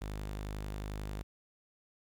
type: tone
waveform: sawtooth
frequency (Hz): 51.2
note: G#1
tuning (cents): -24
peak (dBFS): -34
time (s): 0.01-1.23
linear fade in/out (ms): 10
effects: 12-bit